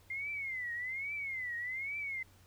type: tone with vibrato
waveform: sine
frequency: 2093 Hz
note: C7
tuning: in tune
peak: -36 dBFS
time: 0.1-2.23 s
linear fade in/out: 5 ms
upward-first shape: triangle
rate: 1.2 Hz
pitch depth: 200 cents each way
effects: added 93 Hz sine -62 dBFS peak until 2.46 s + pink hiss -65 dBFS RMS until 2.46 s